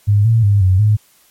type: tone with pitch steps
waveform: sine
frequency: 102.9 / 113.8 / 101.5 / 93.3 / 106.2 Hz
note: G#2 / A#2 / G#2 / F#2 / G#2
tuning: -16 / -41 / -39 / +15 / +39 cents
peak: -8 dBFS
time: 0.07-0.97 s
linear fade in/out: 20 ms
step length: 180 ms
effects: white hiss -52 dBFS RMS until 1.3 s + MP3 64 kbps